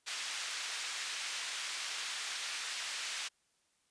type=band-pass noise; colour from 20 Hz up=pink; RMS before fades=-40 dBFS; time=0.06-3.29 s; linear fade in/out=20 ms; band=1900 to 7100 Hz; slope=12 dB/octave; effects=white hiss -75 dBFS RMS until 3.9 s + resampled to 22050 Hz